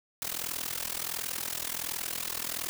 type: noise with amplitude modulation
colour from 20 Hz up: white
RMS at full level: -31 dBFS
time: 0.22-2.69 s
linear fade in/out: 0 ms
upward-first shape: sine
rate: 41.4 Hz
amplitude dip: 90%
effects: none